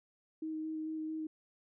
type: tone with vibrato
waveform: sine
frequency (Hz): 314.4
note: D#4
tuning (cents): +18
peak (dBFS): -36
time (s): 0.42-1.27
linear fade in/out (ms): 5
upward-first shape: square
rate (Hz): 4.5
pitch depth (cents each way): 9
effects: none